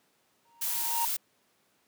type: tone with exponential growth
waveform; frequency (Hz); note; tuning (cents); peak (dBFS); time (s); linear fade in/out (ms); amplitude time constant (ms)
triangle; 932.3; A#5; 0; -24; 0.45-1.05; 2; 130
type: noise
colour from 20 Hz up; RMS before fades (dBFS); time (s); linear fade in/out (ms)
blue; -31; 0.61-1.17; 10
effects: pink hiss -69 dBFS RMS until 1.87 s + high-pass 200 Hz 12 dB/octave